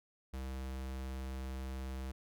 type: tone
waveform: square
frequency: 65.6 Hz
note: C2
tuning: 5 cents sharp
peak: -40 dBFS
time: 0.33-2.12 s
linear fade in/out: 10 ms
effects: none